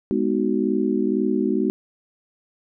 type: chord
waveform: sine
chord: G# minor seventh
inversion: none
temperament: just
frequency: 207.7 / 249.2 / 311.5 / 373.8 Hz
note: G#3 / B3 / D#4 / F#4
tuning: 0 / +16 / +2 / +18 cents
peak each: -24 dBFS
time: 0.11-1.7 s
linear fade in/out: 0 ms
effects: none